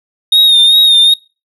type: tone with vibrato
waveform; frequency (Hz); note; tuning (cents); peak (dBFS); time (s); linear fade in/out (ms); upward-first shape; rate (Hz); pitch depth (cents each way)
triangle; 3699; A#7; -14; -3; 0.32-1.14; 5; sine; 2.6; 46
effects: noise-tail reverb RT60 0.3 s tail -24 dB re dry